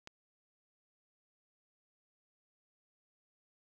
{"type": "click", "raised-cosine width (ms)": 0.2, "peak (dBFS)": -29, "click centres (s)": 0.074, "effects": []}